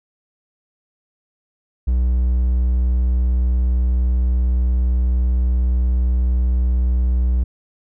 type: tone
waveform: triangle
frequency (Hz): 61.74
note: B1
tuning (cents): 0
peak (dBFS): -12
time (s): 1.87-7.44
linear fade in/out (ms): 10
effects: none